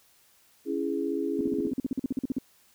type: chord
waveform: sine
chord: C# minor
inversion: none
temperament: just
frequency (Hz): 277.2 / 332.6 / 415.8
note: C#4 / E4 / G#4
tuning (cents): 0 / +16 / +2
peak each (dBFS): -31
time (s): 0.65-1.73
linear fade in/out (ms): 50
type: tone bursts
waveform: sine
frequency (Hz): 263.2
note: C4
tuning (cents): +10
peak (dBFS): -24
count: 16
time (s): 1.39-2.385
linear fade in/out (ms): 2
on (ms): 20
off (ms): 45
effects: white hiss -62 dBFS RMS until 2.74 s